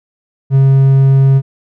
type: tone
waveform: triangle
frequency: 135.4 Hz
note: C#3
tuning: 40 cents flat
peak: -3 dBFS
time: 0.5-1.42 s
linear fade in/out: 50 ms
effects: none